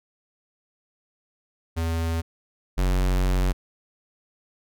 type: tone pair in turn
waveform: square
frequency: 82.41 / 46.09 Hz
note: E2 / F#1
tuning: 0 / -6 cents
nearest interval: minor seventh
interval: 1006 cents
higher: first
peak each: -24 / -20 dBFS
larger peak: second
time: 1.76-2.22 / 2.77-3.53 s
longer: second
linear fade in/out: 20 ms
effects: none